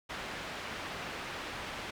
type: low-pass noise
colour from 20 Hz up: white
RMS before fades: -41 dBFS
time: 0.09-1.91 s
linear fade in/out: 10 ms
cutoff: 2400 Hz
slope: 12 dB/octave
effects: none